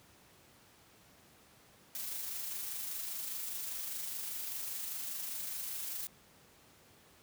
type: noise with amplitude modulation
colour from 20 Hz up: blue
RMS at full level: -39 dBFS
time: 1.95-6.07 s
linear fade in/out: 0 ms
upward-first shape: sine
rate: 25 Hz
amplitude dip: 30%
effects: pink hiss -62 dBFS RMS until 7.22 s + high-pass 80 Hz 12 dB/octave